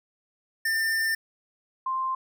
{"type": "tone pair in turn", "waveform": ["square", "sine"], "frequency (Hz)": [1796, 1048.2], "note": ["A6", "C6"], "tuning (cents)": [35, 3], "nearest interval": "major sixth", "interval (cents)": 932, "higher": "first", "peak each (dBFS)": [-24, -25], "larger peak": "first", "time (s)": [[0.65, 1.15], [1.86, 2.15]], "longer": "first", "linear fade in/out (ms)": 5, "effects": []}